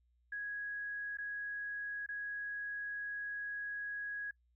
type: tone with dropouts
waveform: sine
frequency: 1661.2 Hz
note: G#6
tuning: in tune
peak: -38 dBFS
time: 0.32-4.31 s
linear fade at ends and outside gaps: 5 ms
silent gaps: 1.172-1.184 / 2.063-2.088 s
effects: noise-tail reverb RT60 0.1 s tail -22 dB re dry + added 60 Hz sine -70 dBFS peak until 4.55 s